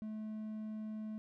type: tone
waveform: triangle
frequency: 216 Hz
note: A3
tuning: 32 cents flat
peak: -38 dBFS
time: 0.02-1.18 s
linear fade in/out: 0 ms
effects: none